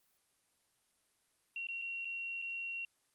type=tone with dropouts; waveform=sine; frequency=2742 Hz; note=F7; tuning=32 cents flat; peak=-38 dBFS; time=1.56-2.85 s; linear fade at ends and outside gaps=2 ms; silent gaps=1.67-1.686 / 1.816-1.82 / 2.048-2.053 / 2.418-2.422 s; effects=white hiss -75 dBFS RMS until 3.14 s + Opus 24 kbps